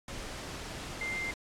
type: tone in noise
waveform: sine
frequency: 2093 Hz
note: C7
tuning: in tune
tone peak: -33 dBFS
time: 1.01-1.31 s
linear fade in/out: 2 ms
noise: pink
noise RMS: -41 dBFS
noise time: 0.08-1.34 s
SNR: +5 dB
effects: low-pass 8000 Hz 12 dB/octave + AAC 64 kbps